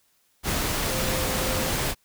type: tone in noise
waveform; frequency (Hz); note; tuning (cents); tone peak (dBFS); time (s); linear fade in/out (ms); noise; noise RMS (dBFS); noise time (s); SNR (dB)
sine; 520; C5; -11; -32; 0.87-1.74; 50; pink; -26; 0.43-1.95; -9
effects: white hiss -66 dBFS RMS until 2.04 s